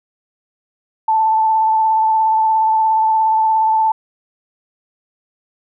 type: tone with vibrato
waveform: sine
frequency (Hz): 880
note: A5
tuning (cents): 0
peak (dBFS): -11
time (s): 1.08-3.92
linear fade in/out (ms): 5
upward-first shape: sine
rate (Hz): 17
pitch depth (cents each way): 18
effects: none